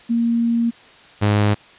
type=tone pair in turn; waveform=sine / sawtooth; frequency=233.1 / 103.83 Hz; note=A#3 / G#2; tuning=0 / 0 cents; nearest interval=octave + major second; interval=1400 cents; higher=first; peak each=-15 / -10 dBFS; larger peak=second; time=0.09-0.71 / 1.21-1.55 s; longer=first; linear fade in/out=20 ms; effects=white hiss -46 dBFS RMS until 1.78 s + resampled to 8000 Hz